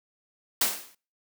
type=noise with exponential decay; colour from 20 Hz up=white; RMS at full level=-20 dBFS; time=0.61-0.95 s; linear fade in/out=5 ms; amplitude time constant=73 ms; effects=noise-tail reverb RT60 0.4 s tail -25 dB re dry + high-pass 200 Hz 12 dB/octave